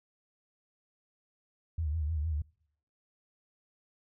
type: tone with vibrato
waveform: sine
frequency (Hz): 77.78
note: D#2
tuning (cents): 0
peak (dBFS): -29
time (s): 1.78-2.42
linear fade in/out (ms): 5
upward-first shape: triangle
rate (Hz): 6.5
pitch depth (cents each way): 130
effects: noise-tail reverb RT60 0.7 s tail -26 dB re dry